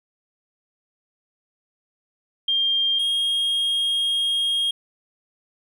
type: tone pair in turn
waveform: sine / triangle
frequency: 3200 / 3250 Hz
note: G7 / G#7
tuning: +35 / -38 cents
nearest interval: unison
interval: 27 cents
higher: second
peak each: -18 dBFS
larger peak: neither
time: 2.48-2.99 / 2.99-4.71 s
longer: second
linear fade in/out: 5 ms
effects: 10-bit